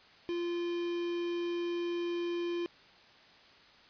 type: tone with quantisation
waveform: triangle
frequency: 346.1 Hz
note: F4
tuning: 16 cents flat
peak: -30 dBFS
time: 0.29-2.66 s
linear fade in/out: 0 ms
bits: 7
effects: white hiss -58 dBFS RMS until 3.89 s + resampled to 11025 Hz